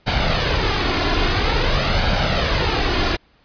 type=noise with flanger; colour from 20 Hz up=pink; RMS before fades=-18 dBFS; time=0.06-3.17 s; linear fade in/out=20 ms; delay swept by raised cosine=1.3 to 2.9 ms; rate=0.49 Hz; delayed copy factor=+0.5; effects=pink hiss -57 dBFS RMS until 3.44 s + resampled to 11025 Hz